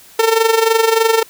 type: tone with amplitude modulation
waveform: sawtooth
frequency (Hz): 450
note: A4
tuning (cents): +39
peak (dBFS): -4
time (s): 0.19-1.23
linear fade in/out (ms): 5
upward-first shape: sine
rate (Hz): 23.3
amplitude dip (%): 70
effects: white hiss -43 dBFS RMS until 1.29 s